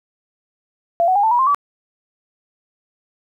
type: tone with pitch steps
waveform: sine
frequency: 683 / 744.8 / 812.2 / 885.7 / 965.9 / 1053.3 / 1148.7 Hz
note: F5 / F#5 / G#5 / A5 / B5 / C6 / D6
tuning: -39 / +11 / -39 / +11 / -39 / +11 / -39 cents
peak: -12 dBFS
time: 1-1.546 s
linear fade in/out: 0 ms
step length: 78 ms
effects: 9-bit